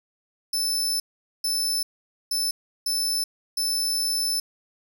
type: tone bursts at uneven times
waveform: sawtooth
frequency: 5274 Hz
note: E8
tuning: in tune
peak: -20 dBFS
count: 5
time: 0.53-1 / 1.44-1.83 / 2.31-2.51 / 2.86-3.24 / 3.57-4.4 s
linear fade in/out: 5 ms
effects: none